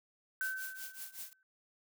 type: noise with tremolo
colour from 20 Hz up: blue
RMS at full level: -43 dBFS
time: 0.41-1.33 s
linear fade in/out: 0 ms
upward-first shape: triangle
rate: 5.3 Hz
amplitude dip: 95%
type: tone with exponential decay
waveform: sine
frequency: 1534 Hz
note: G6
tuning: 38 cents flat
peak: -32 dBFS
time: 0.41-1.43 s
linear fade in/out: 1 ms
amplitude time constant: 220 ms
effects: none